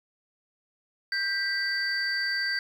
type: tone cluster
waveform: sine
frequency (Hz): 1575 / 1963 / 4628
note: G6 / B6 / D8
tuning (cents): +8 / -11 / -26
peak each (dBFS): -28 / -31 / -30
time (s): 1.12-2.59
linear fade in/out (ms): 2
effects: tanh soft clip ceiling -18 dBFS + 9-bit